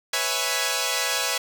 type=chord; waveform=5% pulse; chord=C# minor seventh; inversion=third; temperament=equal; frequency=493.9 / 554.4 / 659.3 / 830.6 Hz; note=B4 / C#5 / E5 / G#5; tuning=0 / 0 / 0 / 0 cents; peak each=-17 dBFS; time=0.13-1.38 s; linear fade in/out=5 ms; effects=none